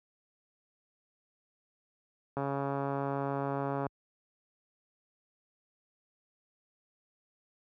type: click train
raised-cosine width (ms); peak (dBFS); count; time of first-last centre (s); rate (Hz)
1; -20; 209; 2.37-3.866; 139
effects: high-pass 60 Hz 12 dB/octave